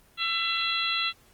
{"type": "harmonic tone with a mistuned harmonic", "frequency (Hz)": 670, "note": "E5", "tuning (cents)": 28, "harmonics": [2, 3, 4, 5, 6], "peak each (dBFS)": [-32, -35, -30, -30, -31], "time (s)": [0.17, 1.13], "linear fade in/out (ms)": 50, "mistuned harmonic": 4, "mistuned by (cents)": 17, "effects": ["pink hiss -59 dBFS RMS until 1.33 s", "Opus 24 kbps"]}